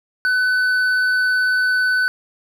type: tone with hard clipping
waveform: triangle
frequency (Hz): 1503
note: F#6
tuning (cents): +27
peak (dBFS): -16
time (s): 0.25-2.08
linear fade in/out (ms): 0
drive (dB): 8
effects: none